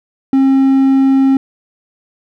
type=tone; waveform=triangle; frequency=268.7 Hz; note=C4; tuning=46 cents sharp; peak=-5 dBFS; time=0.33-1.37 s; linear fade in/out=2 ms; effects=none